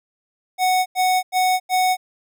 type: tone bursts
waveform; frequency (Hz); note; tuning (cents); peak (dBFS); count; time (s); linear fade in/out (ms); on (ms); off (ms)
square; 740; F#5; 0; -16; 4; 0.58-1.97; 50; 280; 90
effects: none